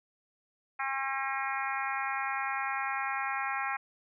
harmonic tone, 270 Hz, C#4, 45 cents flat, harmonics 3 / 4 / 5 / 6 / 7 / 8 / 9, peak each -36 / -37 / -38 / -39 / -39 / -40 / -41 dBFS, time 0.79-3.77 s, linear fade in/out 10 ms, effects none

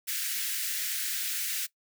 white high-pass noise, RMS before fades -32 dBFS, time 0.07-1.67 s, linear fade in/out 20 ms, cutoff 1500 Hz, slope 48 dB/octave, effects noise-tail reverb RT60 0.1 s tail -19 dB re dry

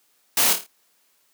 white noise with echo, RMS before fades -19 dBFS, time 0.37-0.53 s, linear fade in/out 2 ms, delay 27 ms, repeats 5, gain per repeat -6 dB, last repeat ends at 0.665 s, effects white hiss -64 dBFS RMS until 1.33 s + high-pass 200 Hz 12 dB/octave

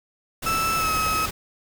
pink noise, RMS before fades -30 dBFS, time 0.42-1.31 s, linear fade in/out 10 ms
35% pulse tone with pitch glide, 1318 to 1281.2 Hz, E6 to E6, -1 to -50 cents, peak -20 dBFS, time 0.46-1.26 s, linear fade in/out 5 ms, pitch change -49 cents, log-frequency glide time 0.76-0.91 s
effects none

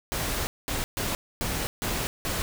pink noise bursts at uneven times, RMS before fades -29 dBFS, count 6, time 0.12-0.47 / 0.68-0.84 / 0.97-1.15 / 1.41-1.67 / 1.82-2.07 / 2.25-2.42 s, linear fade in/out 0 ms, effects none

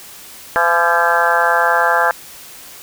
harmonic tone with a mistuned harmonic, 170 Hz, F3, 46 cents flat, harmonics 3 / 4 / 5 / 6 / 7 / 8 / 9 / 10, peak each -21 / -19 / -18 / -21 / -22 / -20 / -17 / -22 dBFS, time 0.56-2.11 s, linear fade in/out 0 ms, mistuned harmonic 9, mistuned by +50 cents, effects white hiss -37 dBFS RMS until 2.82 s

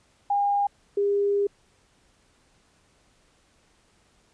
sine tone pair in turn, 809 / 403.8 Hz, G#5 / G#4, -46 / -49 cents, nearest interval octave, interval 1203 cents, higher first, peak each -20 dBFS, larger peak neither, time 0.3-0.67 / 0.97-1.47 s, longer second, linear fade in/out 5 ms, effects pink hiss -63 dBFS RMS until 4.33 s + resampled to 22050 Hz

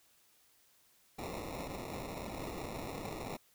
blue noise with sample-and-hold, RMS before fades -42 dBFS, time 1.18-3.37 s, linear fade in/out 10 ms, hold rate 1575 Hz, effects white hiss -68 dBFS RMS until 3.54 s

